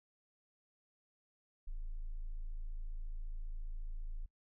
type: tone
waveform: sine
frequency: 27.32 Hz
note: A0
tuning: 11 cents flat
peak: -37 dBFS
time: 1.67-4.26 s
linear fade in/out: 10 ms
effects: noise-tail reverb RT60 0.1 s tail -23 dB re dry + tanh soft clip ceiling -35 dBFS